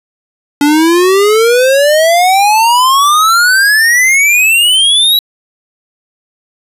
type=exponential sweep; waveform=square; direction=up; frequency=284.9 to 3934 Hz; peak=-6 dBFS; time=0.61-5.19 s; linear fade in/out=2 ms; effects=resampled to 32000 Hz + 7-bit